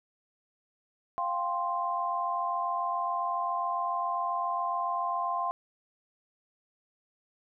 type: chord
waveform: sine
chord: F suspended second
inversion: none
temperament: just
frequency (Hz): 698.5 / 785.8 / 1047.7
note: F5 / G5 / C6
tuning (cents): 0 / +4 / +2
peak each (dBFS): -33 / -36 / -30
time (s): 1.18-5.51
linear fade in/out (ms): 0
effects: none